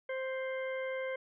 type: harmonic tone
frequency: 524 Hz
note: C5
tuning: 2 cents sharp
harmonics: 1 / 2 / 3 / 4 / 6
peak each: -35 / -48 / -45 / -43 / -56 dBFS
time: 0.09-1.16 s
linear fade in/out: 5 ms
effects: none